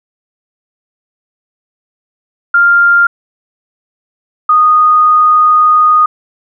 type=tone pair in turn; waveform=sine; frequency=1396.9 / 1236.6 Hz; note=F6 / D#6; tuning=0 / -11 cents; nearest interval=major second; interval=211 cents; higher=first; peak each=-4 dBFS; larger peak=neither; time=2.54-3.07 / 4.49-6.06 s; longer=second; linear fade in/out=5 ms; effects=none